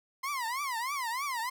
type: tone with vibrato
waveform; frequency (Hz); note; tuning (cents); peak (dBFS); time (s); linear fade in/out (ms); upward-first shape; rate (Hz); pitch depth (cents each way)
30% pulse; 1025; C6; -36; -29; 0.23-1.5; 10; triangle; 3.2; 260
effects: none